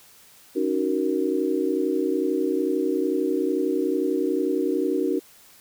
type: chord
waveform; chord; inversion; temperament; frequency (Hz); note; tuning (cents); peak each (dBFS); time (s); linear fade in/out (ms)
sine; D# minor seventh; third; just; 280 / 311.1 / 373.4 / 466.7; C#4 / D#4 / F#4 / A#4; +18 / 0 / +16 / +2; -27 / -26 / -25 / -28; 0.55-5.2; 20
effects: white hiss -52 dBFS RMS until 5.6 s